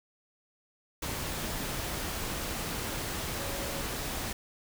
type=tone in noise; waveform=sine; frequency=554.4 Hz; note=C#5; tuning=in tune; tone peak=-41 dBFS; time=3.39-3.82 s; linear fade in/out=5 ms; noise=pink; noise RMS=-35 dBFS; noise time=1.02-4.33 s; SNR=-9 dB; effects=none